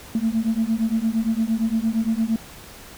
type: beating tone pair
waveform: sine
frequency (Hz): 220 / 228.7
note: A3 / A#3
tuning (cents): 0 / -33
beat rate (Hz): 8.7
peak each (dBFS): -21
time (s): 0.15-2.36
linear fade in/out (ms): 2
effects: tanh soft clip ceiling -13 dBFS + pink hiss -42 dBFS RMS until 2.97 s